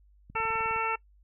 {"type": "click train", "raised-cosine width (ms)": 5, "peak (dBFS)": -35, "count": 10, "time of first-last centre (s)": [0.3, 0.762], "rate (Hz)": 19.5}
{"type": "harmonic tone", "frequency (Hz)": 448, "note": "A4", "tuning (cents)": 31, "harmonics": [1, 2, 3, 4, 5, 6], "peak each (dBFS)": [-36, -31, -31, -42, -36, -35], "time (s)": [0.35, 0.96], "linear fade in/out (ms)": 10}
{"effects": ["noise-tail reverb RT60 0.1 s tail -22 dB re dry", "added 50 Hz sine -57 dBFS peak until 1.23 s"]}